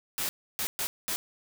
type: noise bursts at uneven times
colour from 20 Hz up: white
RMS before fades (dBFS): -31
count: 4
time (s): 0.18-0.29 / 0.59-0.67 / 0.79-0.87 / 1.08-1.16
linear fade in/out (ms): 0
effects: none